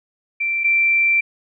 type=tone pair in turn; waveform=sine; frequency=2349 / 2349 Hz; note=D7 / D7; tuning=0 / 0 cents; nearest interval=unison; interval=0 cents; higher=neither; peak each=-18 / -13 dBFS; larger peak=second; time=0.4-0.64 / 0.64-1.21 s; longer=second; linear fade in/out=10 ms; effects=none